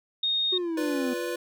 sine tone, 3706 Hz, A#7, 11 cents flat, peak -23 dBFS, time 0.23-0.58 s, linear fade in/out 5 ms
triangle exponential sweep, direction down, 376.3 to 249.4 Hz, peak -25 dBFS, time 0.52-1.14 s, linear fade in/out 10 ms
square chord, B diminished, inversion second, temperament equal with one note detuned, 349.2 / 493.9 / 581.9 Hz, F4 / B4 / D5, 0 / 0 / -16 cents, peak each -33 / -33 / -38 dBFS, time 0.77-1.36 s, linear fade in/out 5 ms
effects none

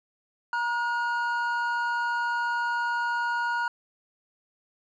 triangle tone pair together, 947 / 1441.4 Hz, A#5 / F#6, +27 / -46 cents, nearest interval perfect fifth, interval 727 cents, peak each -26 dBFS, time 0.53-3.68 s, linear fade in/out 2 ms, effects resampled to 16000 Hz

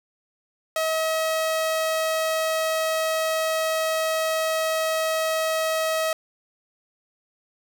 sawtooth tone, 639 Hz, D#5, 46 cents sharp, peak -18 dBFS, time 0.76-6.13 s, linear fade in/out 2 ms, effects none

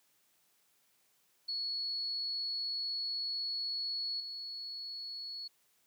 sine tone with level steps, 4378 Hz, C#8, 22 cents flat, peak -34 / -40 dBFS, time 1.48-5.48 s, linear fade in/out 10 ms, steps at 4.2 s, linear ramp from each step 2 ms, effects white hiss -72 dBFS RMS until 5.86 s + high-pass 100 Hz 12 dB/octave

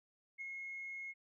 sine tone with ADSR envelope, 2163 Hz, C#7, 43 cents flat, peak -39 dBFS, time 0.38-1.14 s, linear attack 34 ms, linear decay 7 ms, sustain -3 dB, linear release 39 ms, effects tanh soft clip ceiling -37 dBFS

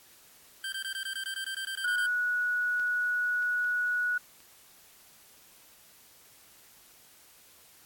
25% pulse tone bursts, 1568 Hz, G6, in tune, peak -29 dBFS, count 14, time 0.64-2.062 s, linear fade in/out 2 ms, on 83 ms, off 20 ms
sine tone, 1465 Hz, F#6, 18 cents flat, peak -26 dBFS, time 1.84-4.18 s, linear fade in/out 5 ms
clicks, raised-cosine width 0.2 ms, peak -32 / -42 / -38 / -37 / -38 dBFS, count 5, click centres 2.797 / 3.192 / 3.425 / 3.645 / 4.404 s
effects white hiss -57 dBFS RMS until 7.85 s + AAC 64 kbps

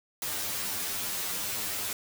white noise with comb filter, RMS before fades -33 dBFS, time 0.22-1.93 s, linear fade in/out 2 ms, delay 10 ms, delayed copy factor +0.95, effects none

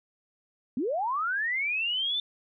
sine linear sweep, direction up, 220 to 3579 Hz, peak -26 dBFS, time 0.77-2.2 s, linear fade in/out 2 ms, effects none

